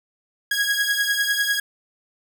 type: beating tone pair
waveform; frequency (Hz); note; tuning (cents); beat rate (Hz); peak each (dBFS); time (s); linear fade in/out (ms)
sawtooth; 1647 / 1657; G#6 / G#6; -15 / -4; 10; -19; 0.51-1.6; 5
effects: none